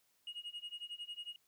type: tone with tremolo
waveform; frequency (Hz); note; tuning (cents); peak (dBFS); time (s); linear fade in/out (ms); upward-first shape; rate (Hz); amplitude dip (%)
sine; 2876; F#7; -50; -38; 0.27-1.36; 2; sine; 11; 95
effects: tanh soft clip ceiling -40 dBFS + white hiss -75 dBFS RMS until 1.47 s

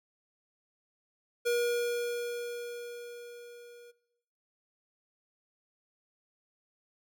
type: tone with level ramp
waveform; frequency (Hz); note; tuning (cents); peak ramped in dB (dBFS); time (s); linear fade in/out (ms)
square; 478.5; A#4; +45; -26 to -52; 1.45-3.92; 20
effects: noise-tail reverb RT60 0.9 s tail -20 dB re dry + MP3 96 kbps

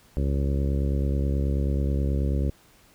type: harmonic tone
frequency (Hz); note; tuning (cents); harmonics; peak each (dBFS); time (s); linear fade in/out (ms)
69.3; C#2; 0; 1 / 2 / 3 / 4 / 5 / 6 / 7 / 8; -23 / -29 / -33 / -35 / -37 / -39 / -40 / -41; 0.17-2.5; 0
effects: pink hiss -57 dBFS RMS until 2.94 s

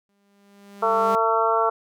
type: tone with exponential growth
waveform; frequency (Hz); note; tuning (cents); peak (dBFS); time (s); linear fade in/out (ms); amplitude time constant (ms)
sawtooth; 200.6; G3; +40; -23; 0.09-1.15; 0; 230
type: harmonic tone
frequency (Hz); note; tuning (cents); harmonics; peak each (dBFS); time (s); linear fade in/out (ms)
225.1; A3; +40; 2 / 3 / 4 / 5 / 6; -24 / -24 / -24 / -24 / -24; 0.82-1.7; 10
effects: none

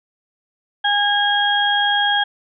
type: harmonic tone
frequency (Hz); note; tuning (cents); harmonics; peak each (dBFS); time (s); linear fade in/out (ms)
818; G#5; -26; 1 / 2 / 4; -19 / -19 / -19; 0.84-2.24; 10
effects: none

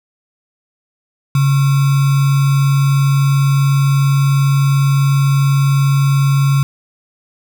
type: tone with sample-and-hold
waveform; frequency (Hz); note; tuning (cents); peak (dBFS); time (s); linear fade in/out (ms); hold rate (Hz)
sine; 138.59; C#3; 0; -9; 1.35-6.63; 2; 1225
effects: none

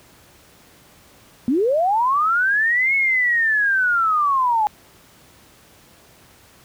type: linear two-way sweep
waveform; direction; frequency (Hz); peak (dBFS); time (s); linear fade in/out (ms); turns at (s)
sine; up then down; 229 to 2203 to 827; -15; 1.48-4.67; 0; 2.95
effects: pink hiss -50 dBFS RMS until 6.64 s + high-pass 60 Hz 12 dB/octave

